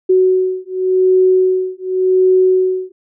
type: beating tone pair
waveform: sine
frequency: 371.7 / 372.59 Hz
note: F#4 / F#4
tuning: +8 / +12 cents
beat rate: 0.89 Hz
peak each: -13 dBFS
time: 0.09-2.92 s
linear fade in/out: 10 ms
effects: none